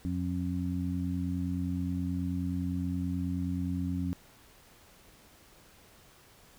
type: harmonic tone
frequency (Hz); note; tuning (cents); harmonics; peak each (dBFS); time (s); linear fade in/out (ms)
89.5; F2; +43; 1 / 2 / 3; -34 / -34 / -34; 0.05-4.13; 0
effects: pink hiss -58 dBFS RMS until 6.58 s